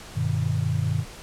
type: chord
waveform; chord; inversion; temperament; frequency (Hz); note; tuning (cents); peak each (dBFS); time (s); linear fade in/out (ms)
sine; G augmented; none; just; 98 / 122.5 / 153.12; G2 / B2 / D#3; 0 / -14 / -27; -26; 0.14-1.05; 50
effects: pink hiss -42 dBFS RMS until 1.22 s + low-pass 10000 Hz 12 dB/octave